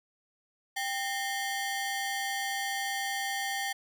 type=ring-modulated tone; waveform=sawtooth; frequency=1311 Hz; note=E6; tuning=10 cents flat; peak=-24 dBFS; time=0.76-3.73 s; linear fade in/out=10 ms; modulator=523 Hz; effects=none